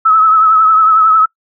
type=tone with vibrato; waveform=sine; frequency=1294 Hz; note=E6; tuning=32 cents flat; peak=-5 dBFS; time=0.05-1.26 s; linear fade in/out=10 ms; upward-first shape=triangle; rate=11 Hz; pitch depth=48 cents each way; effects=noise-tail reverb RT60 0.1 s tail -23 dB re dry